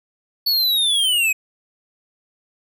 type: linear sweep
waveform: square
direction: down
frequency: 4480 to 2489 Hz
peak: -16 dBFS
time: 0.46-1.33 s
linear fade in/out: 10 ms
effects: none